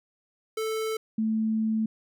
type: tone pair in turn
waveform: square / sine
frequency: 440 / 220 Hz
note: A4 / A3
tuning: 0 / 0 cents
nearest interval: octave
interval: 1200 cents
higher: first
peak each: -28 / -23 dBFS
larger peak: second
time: 0.57-0.97 / 1.18-1.86 s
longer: second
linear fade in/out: 5 ms
effects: none